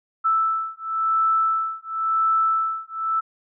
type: beating tone pair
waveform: sine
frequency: 1318.5 / 1319.45 Hz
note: E6 / E6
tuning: 0 / +1 cents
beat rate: 0.95 Hz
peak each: -22 dBFS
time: 0.24-3.21 s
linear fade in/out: 20 ms
effects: none